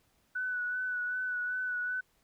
sine tone with vibrato, 1487 Hz, F#6, 8 cents sharp, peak -31 dBFS, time 0.35-2.01 s, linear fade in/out 10 ms, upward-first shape sine, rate 2.6 Hz, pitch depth 25 cents each way, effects pink hiss -71 dBFS RMS until 2.23 s

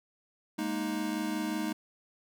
square chord, Ab suspended second, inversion none, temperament equal, 207.7 / 233.1 / 311.1 Hz, Ab3 / Bb3 / Eb4, 0 / 0 / 0 cents, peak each -37 / -38 / -34 dBFS, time 0.58-1.73 s, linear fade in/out 10 ms, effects none

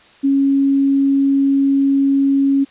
sine tone, 275.4 Hz, C#4, 11 cents flat, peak -11 dBFS, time 0.23-2.65 s, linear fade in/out 20 ms, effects white hiss -47 dBFS RMS until 2.7 s + resampled to 8000 Hz

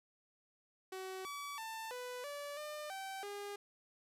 sawtooth tone with pitch steps, 377.1 / 1144 / 891 / 496.7 / 577 / 601 / 773 / 406.5 Hz, F#4 / D6 / A5 / B4 / D5 / D5 / G5 / G#4, +33 / -46 / +22 / +10 / -31 / +40 / -24 / -37 cents, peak -39 dBFS, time 0.92-3.56 s, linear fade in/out 5 ms, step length 330 ms, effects resampled to 32000 Hz + 11-bit

